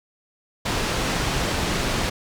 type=low-pass noise; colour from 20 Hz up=pink; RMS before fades=-24 dBFS; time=0.65-2.1 s; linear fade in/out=10 ms; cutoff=6400 Hz; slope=12 dB/octave; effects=none